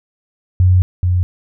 sine tone pair in turn, 91.4 / 89.78 Hz, F#2 / F2, -21 / +48 cents, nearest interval unison, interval 31 cents, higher first, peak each -7 / -11 dBFS, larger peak first, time 0.6-0.82 / 1.03-1.23 s, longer first, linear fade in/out 0 ms, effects none

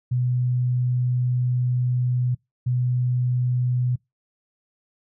sine tone pair in turn, 124.5 / 124.5 Hz, B2 / B2, +14 / +14 cents, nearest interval unison, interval 0 cents, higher neither, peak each -19 dBFS, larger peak neither, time 0.11-2.35 / 2.66-3.96 s, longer first, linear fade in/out 10 ms, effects noise-tail reverb RT60 0.2 s tail -25 dB re dry

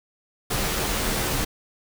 pink noise with comb filter, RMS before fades -25 dBFS, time 0.5-1.45 s, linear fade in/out 10 ms, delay 12 ms, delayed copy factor -0.5, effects none

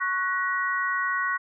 sine chord, F# major, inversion second, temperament equal with one note detuned, 1108.7 / 1480 / 1907.1 Hz, C#6 / F#6 / A#6, 0 / 0 / +39 cents, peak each -28 dBFS, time 0-1.38 s, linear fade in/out 20 ms, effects none

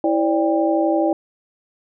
sine tone cluster, 327.9 / 535 / 587 / 795 Hz, E4 / C5 / D5 / G5, -9 / +38 / -1 / +24 cents, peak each -18 / -26 / -20 / -23 dBFS, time 0.04-1.13 s, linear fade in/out 2 ms, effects none

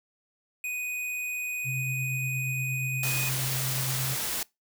square tone, 2489 Hz, D#7, in tune, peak -31 dBFS, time 0.64-3.29 s, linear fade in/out 2 ms
sine tone with tremolo, 130.81 Hz, C3, in tune, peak -29 dBFS, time 1.64-4.17 s, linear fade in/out 50 ms, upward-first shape sine, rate 8.5 Hz, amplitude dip 25%
white noise, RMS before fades -31 dBFS, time 3.03-4.43 s, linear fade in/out 2 ms
effects noise-tail reverb RT60 0.2 s tail -23 dB re dry

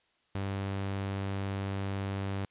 sawtooth tone, 98 Hz, G2, in tune, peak -28 dBFS, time 0.35-2.45 s, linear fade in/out 0 ms, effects white hiss -71 dBFS RMS until 2.5 s + resampled to 8000 Hz

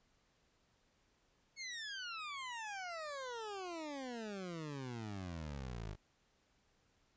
20% pulse exponential sweep, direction down, 2217 to 49 Hz, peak -38 dBFS, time 1.56-5.97 s, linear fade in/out 50 ms, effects pink hiss -75 dBFS RMS until 7.16 s + resampled to 16000 Hz

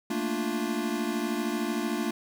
square chord, Bb major seventh, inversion third, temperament equal, 220 / 233.1 / 293.7 / 349.2 Hz, A3 / Bb3 / D4 / F4, 0 / 0 / 0 / 0 cents, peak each -34 dBFS, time 0.1-2.11 s, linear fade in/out 5 ms, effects none

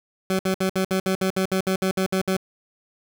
20% pulse tone bursts, 189 Hz, F#3, 37 cents sharp, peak -15 dBFS, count 14, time 0.3-2.367 s, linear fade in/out 2 ms, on 91 ms, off 61 ms, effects none

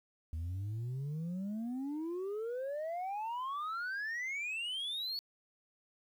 sine exponential sweep, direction up, 77.78 to 4477 Hz, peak -33 dBFS, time 0.33-5.19 s, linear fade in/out 0 ms, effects tanh soft clip ceiling -35 dBFS + 11-bit

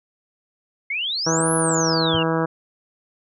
sine exponential two-way sweep, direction up then down, 2101 to 11175 to 2708 Hz, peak -22 dBFS, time 0.9-2.23 s, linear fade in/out 5 ms, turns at 1.53 s
harmonic tone, 162.9 Hz, E3, 20 cents flat, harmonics 1 / 2 / 3 / 4 / 5 / 6 / 7 / 8 / 9 / 10, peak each -24 / -24 / -24 / -29 / -32 / -29 / -32 / -31 / -34 / -34 dBFS, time 1.26-2.46 s, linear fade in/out 10 ms
sine tone with exponential decay, 102.1 Hz, G#2, 29 cents flat, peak -22 dBFS, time 2.14-2.22 s, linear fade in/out 5 ms, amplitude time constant 17 ms
effects none

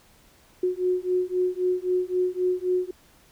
sine beating tone pair, 362.6 / 366.4 Hz, F#4 / F#4, -35 / -17 cents, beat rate 3.8 Hz, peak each -25 dBFS, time 0.63-2.91 s, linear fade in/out 5 ms, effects pink hiss -57 dBFS RMS until 3.31 s

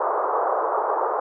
white band-pass noise, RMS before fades -23 dBFS, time 0-1.2 s, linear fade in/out 5 ms, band 400 to 1200 Hz, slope 48 dB/octave, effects none

